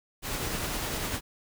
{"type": "noise with tremolo", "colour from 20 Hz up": "pink", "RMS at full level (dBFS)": -31, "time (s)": [0.22, 1.21], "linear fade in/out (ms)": 50, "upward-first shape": "triangle", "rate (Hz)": 10, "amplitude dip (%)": 30, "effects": []}